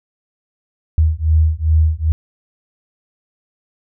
sine beating tone pair, 77.78 / 80.28 Hz, D#2 / E2, 0 / -45 cents, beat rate 2.5 Hz, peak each -14 dBFS, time 0.98-2.12 s, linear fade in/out 0 ms, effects none

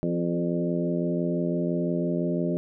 harmonic tone with a mistuned harmonic, 85.9 Hz, F2, 28 cents flat, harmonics 2 / 3 / 4 / 5 / 6 / 7, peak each -27 / -30 / -30 / -35 / -38 / -33 dBFS, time 0.03-2.57 s, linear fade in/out 0 ms, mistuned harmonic 4, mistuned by +21 cents, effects none

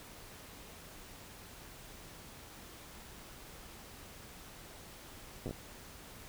slowing click train, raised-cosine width 2 ms, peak -27 dBFS, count 5, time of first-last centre 5.46-5.509 s, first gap 8 ms, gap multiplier 1.3, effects pink hiss -52 dBFS RMS until 6.28 s

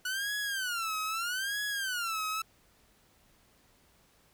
sawtooth tone with vibrato, 1462 Hz, F#6, 21 cents flat, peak -28 dBFS, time 0.05-2.42 s, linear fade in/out 5 ms, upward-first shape sine, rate 0.79 Hz, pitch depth 240 cents each way, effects pink hiss -65 dBFS RMS until 4.33 s

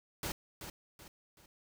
pink noise with echo, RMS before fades -38 dBFS, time 0.23-0.32 s, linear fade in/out 2 ms, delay 380 ms, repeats 3, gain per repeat -8 dB, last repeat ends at 1.46 s, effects none

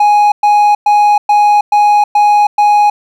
triangle tone bursts, 830.6 Hz, G#5, in tune, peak -3 dBFS, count 7, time 0-2.9 s, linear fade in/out 5 ms, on 320 ms, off 110 ms, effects none

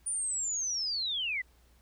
sine linear sweep, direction down, 9460 to 1924 Hz, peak -30 dBFS, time 0.06-1.42 s, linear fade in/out 10 ms, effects added 60 Hz sine -61 dBFS peak until 1.81 s + pink hiss -67 dBFS RMS until 1.81 s

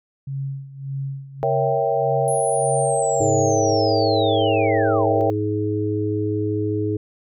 sine tone with tremolo, 136.9 Hz, C#3, 21 cents flat, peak -23 dBFS, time 0.27-3.75 s, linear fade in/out 5 ms, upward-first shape sine, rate 1.7 Hz, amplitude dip 80%
sine chord, A# diminished seventh, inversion none, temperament equal, 466.2 / 554.4 / 659.3 / 784 Hz, A#4 / C#5 / E5 / G5, 0 / 0 / 0 / 0 cents, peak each -23 dBFS, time 1.43-5.3 s, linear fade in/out 0 ms
sine linear sweep, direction down, 10700 to 313.8 Hz, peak -27 dBFS, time 2.28-5.21 s, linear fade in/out 0 ms
harmonic tone, 105.1 Hz, G#2, 21 cents sharp, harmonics 1 / 3 / 4, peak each -24 / -24 / -24 dBFS, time 3.2-6.97 s, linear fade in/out 5 ms
effects none

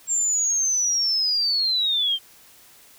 sine linear sweep, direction down, 7459 to 3113 Hz, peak -19 dBFS, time 0.07-2.19 s, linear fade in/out 50 ms, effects white hiss -51 dBFS RMS until 2.98 s

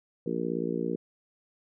harmonic tone, 58 Hz, A#1, 8 cents flat, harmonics 3 / 4 / 5 / 6 / 7 / 8, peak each -35 / -35 / -35 / -35 / -35 / -35 dBFS, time 0.26-0.96 s, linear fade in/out 5 ms, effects none

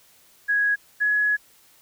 sine tone pair in turn, 1661.2 / 1685.4 Hz, G#6 / G#6, 0 / +25 cents, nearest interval unison, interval 25 cents, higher second, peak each -18 dBFS, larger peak neither, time 0.48-0.76 / 1-1.37 s, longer second, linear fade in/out 20 ms, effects white hiss -56 dBFS RMS until 1.81 s

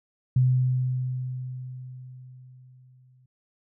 sine tone with exponential decay, 127.5 Hz, C3, 44 cents flat, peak -16 dBFS, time 0.36-3.26 s, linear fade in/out 5 ms, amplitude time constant 630 ms, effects none

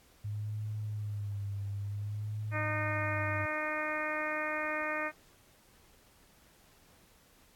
sine tone with vibrato, 103.5 Hz, G#2, 5 cents flat, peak -34 dBFS, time 0.24-3.46 s, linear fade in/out 10 ms, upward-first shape sine, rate 0.55 Hz, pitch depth 58 cents each way
harmonic tone, 306.2 Hz, D#4, 28 cents flat, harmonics 1 / 2 / 3 / 4 / 5 / 6 / 7 / 8, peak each -43 / -38 / -43 / -39 / -41 / -38 / -41 / -42 dBFS, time 2.51-5.12 s, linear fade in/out 50 ms
effects pink hiss -63 dBFS RMS until 7.55 s + AAC 64 kbps

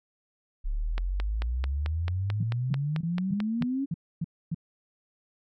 sine exponential sweep, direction up, 34 to 281.2 Hz, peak -26 dBFS, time 0.64-3.86 s, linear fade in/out 20 ms
click train, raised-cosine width 0.3 ms, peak -18 dBFS, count 13, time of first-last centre 0.98-3.623 s, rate 4.54 Hz
sine tone bursts, 164.81 Hz, E3, in tune, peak -26 dBFS, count 8, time 2.4-4.546 s, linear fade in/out 5 ms, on 32 ms, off 270 ms
effects none

